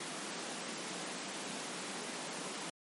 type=high-pass noise; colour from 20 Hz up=pink; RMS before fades=-42 dBFS; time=0-2.7 s; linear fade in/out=5 ms; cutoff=170 Hz; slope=48 dB/octave; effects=MP3 48 kbps